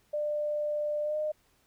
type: tone with pitch glide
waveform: sine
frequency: 596 to 610.3 Hz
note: D5 to D#5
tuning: +25 to -34 cents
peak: -28 dBFS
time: 0.13-1.32 s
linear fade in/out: 10 ms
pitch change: +41 cents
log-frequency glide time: 1.03-1.17 s
effects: pink hiss -68 dBFS RMS until 1.66 s